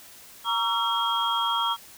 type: tone cluster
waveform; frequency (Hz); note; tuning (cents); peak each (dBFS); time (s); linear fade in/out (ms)
sine; 934 / 1132 / 1352 / 3256; A#5 / C#6 / E6 / G#7; +3 / +36 / +43 / -35; -27 / -30 / -29 / -27; 0.44-1.77; 50
effects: white hiss -48 dBFS RMS until 1.97 s